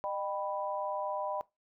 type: chord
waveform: sine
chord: Eb augmented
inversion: none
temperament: equal with one note detuned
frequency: 608.7 / 784 / 987.8 Hz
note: Eb5 / G5 / B5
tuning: -38 / 0 / 0 cents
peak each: -36 / -38 / -37 dBFS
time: 0.04-1.41 s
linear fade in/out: 0 ms
effects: noise-tail reverb RT60 0.2 s tail -19 dB re dry